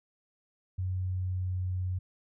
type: tone with pitch glide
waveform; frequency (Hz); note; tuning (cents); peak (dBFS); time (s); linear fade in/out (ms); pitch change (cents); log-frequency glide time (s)
sine; 92.5 to 91.75; F#2 to F#2; 0 to -14; -29; 0.78-1.99; 10; -14; 0.92-1.61
effects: none